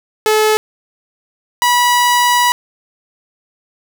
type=tone pair in turn; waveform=sawtooth; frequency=430.9 / 974.6 Hz; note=A4 / B5; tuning=-36 / -23 cents; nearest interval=octave + major second; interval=1413 cents; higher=second; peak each=-6 dBFS; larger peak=neither; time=0.26-0.57 / 1.62-2.52 s; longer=second; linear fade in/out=0 ms; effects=none